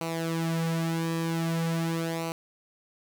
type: tone with flanger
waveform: sawtooth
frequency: 164.81 Hz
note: E3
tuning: in tune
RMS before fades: -29 dBFS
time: 0.01-2.32 s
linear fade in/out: 0 ms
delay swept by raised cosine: 0.58 to 4.68 ms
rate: 0.44 Hz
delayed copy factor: -0.7
effects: none